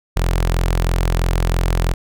sawtooth tone with notch filter, 43.04 Hz, F1, 25 cents flat, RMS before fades -17 dBFS, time 0.16-1.94 s, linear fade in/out 10 ms, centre 250 Hz, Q 1.8, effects none

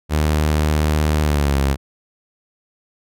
sawtooth tone with pitch glide, 76.3 to 68.77 Hz, D#2 to C#2, -33 to -13 cents, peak -11 dBFS, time 0.09-1.77 s, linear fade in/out 50 ms, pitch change -180 cents, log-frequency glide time 1.22-1.58 s, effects none

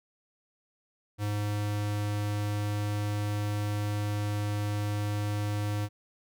square tone, 103.83 Hz, G#2, in tune, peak -29 dBFS, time 1.18-5.89 s, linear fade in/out 50 ms, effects none

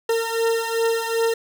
40% pulse beating tone pair, 455.7 / 458.3 Hz, A#4 / A#4, -39 / -29 cents, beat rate 2.6 Hz, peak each -21 / -23 dBFS, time 0.09-1.34 s, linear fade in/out 5 ms, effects none

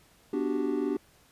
triangle chord, G major seventh, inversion first, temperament equal, 246.9 / 293.7 / 370 / 392 Hz, B3 / D4 / F#4 / G4, 0 / 0 / 0 / 0 cents, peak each -32 / -28 / -32 / -30 dBFS, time 0.33-0.97 s, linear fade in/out 5 ms, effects pink hiss -61 dBFS RMS until 1.31 s + resampled to 32000 Hz

